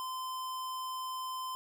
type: tone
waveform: square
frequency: 1030 Hz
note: C6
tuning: 28 cents flat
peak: -37 dBFS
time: 0-1.55 s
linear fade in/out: 0 ms
effects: none